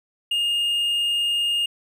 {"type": "tone", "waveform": "triangle", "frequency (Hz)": 2835, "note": "F7", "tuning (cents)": 25, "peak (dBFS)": -18, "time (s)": [0.31, 1.66], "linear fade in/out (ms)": 5, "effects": []}